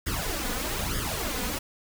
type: noise with flanger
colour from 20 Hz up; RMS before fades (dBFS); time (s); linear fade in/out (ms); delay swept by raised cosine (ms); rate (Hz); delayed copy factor
pink; -30; 0.06-1.59; 10; 0.59 to 4.09; 1.1; +0.8
effects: none